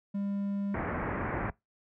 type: tone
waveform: triangle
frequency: 200 Hz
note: G3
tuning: 35 cents sharp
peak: -28 dBFS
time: 0.14-0.75 s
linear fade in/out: 10 ms
type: low-pass noise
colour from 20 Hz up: pink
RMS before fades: -32 dBFS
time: 0.74-1.5 s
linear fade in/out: 2 ms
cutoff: 2100 Hz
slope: 48 dB/octave
effects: noise-tail reverb RT60 0.2 s tail -24 dB re dry + high-pass 60 Hz 12 dB/octave